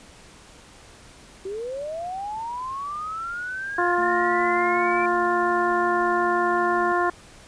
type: linear sweep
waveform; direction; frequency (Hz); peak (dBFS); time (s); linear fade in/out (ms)
sine; up; 373 to 2349; -28; 1.45-5.06; 5
type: harmonic tone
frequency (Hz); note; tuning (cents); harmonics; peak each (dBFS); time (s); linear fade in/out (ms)
352.2; F4; +15; 1 / 2 / 3 / 4 / 5; -24 / -25 / -24 / -28 / -30; 3.78-7.1; 5
type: tone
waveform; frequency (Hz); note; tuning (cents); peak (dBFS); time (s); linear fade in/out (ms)
triangle; 223.6; A3; +28; -33; 3.98-6.92; 0
effects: pink hiss -48 dBFS RMS until 7.47 s + resampled to 22050 Hz